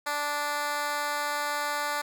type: tone with high-pass filter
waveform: 10% pulse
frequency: 292.9 Hz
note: D4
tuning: 5 cents flat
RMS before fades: -30 dBFS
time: 0.06-2.02 s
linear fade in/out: 10 ms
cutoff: 790 Hz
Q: 1
effects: none